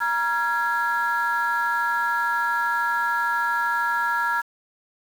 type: tone cluster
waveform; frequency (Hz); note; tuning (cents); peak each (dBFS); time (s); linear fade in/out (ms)
sine; 945 / 1378 / 1665; A#5 / F6 / G#6; +23 / -24 / +4; -24; 0-4.42; 20
effects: tanh soft clip ceiling -14 dBFS + 7-bit